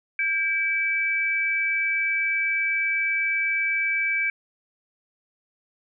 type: tone pair together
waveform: sine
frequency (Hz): 1600 / 2304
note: G6 / D7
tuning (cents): +35 / -34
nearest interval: tritone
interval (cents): 631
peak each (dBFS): -28 / -22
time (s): 0.19-4.3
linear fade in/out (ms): 2
effects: none